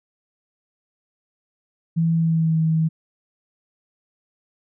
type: tone with pitch glide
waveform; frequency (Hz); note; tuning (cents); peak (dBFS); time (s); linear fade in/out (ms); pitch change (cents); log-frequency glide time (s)
sine; 164.81 to 160.21; E3 to E3; 0 to -49; -16; 1.96-2.89; 20; -49; 2.14-2.59
effects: none